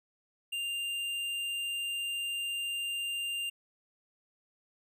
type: tone with tanh clipping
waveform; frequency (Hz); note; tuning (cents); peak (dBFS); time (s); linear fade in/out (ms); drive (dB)
sine; 2794; F7; 0; -34; 0.52-3.5; 10; 12
effects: none